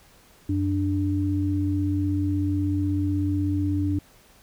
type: tone pair together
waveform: sine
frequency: 92.6 / 294 Hz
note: F#2 / D4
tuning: +2 / +2 cents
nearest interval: octave + minor sixth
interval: 2000 cents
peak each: -24 dBFS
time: 0.49-3.99 s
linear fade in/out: 5 ms
effects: pink hiss -55 dBFS RMS until 4.42 s